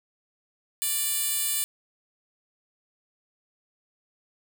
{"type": "tone with high-pass filter", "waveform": "10% pulse", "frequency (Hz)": 588, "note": "D5", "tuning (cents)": 2, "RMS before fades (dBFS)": -27, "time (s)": [0.82, 1.64], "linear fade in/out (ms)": 0, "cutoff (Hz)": 7900, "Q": 0.55, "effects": []}